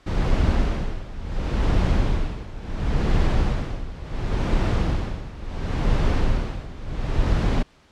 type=noise with tremolo; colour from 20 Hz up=brown; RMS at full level=-18 dBFS; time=0.06-7.63 s; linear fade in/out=10 ms; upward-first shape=sine; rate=0.71 Hz; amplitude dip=85%; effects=pink hiss -55 dBFS RMS until 7.91 s + low-pass 5000 Hz 12 dB/octave